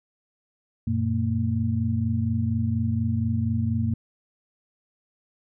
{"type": "tone cluster", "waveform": "sine", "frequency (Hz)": [93.2, 117.4, 228], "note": ["F#2", "A#2", "A#3"], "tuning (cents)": [13, 13, -38], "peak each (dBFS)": -26, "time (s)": [0.87, 3.94], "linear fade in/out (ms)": 5, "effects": []}